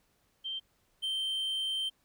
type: tone pair in turn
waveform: sine / triangle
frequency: 3139 / 3125 Hz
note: G7 / G7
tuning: +2 / -6 cents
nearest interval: unison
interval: 8 cents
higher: first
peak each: -34 / -29 dBFS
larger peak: second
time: 0.44-0.6 / 1.02-1.9 s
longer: second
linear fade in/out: 20 ms
effects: pink hiss -72 dBFS RMS until 2.04 s